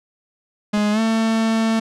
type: tone with pitch glide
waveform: 45% pulse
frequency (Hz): 208.8 to 223.8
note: G#3 to A3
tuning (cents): +10 to +30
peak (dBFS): -16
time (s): 0.73-1.8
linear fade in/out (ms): 10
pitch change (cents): +120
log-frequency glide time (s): 0.92-1
type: clicks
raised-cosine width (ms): 2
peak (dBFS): -25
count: 2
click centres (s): 0.773 / 0.777
effects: low-pass 7000 Hz 12 dB/octave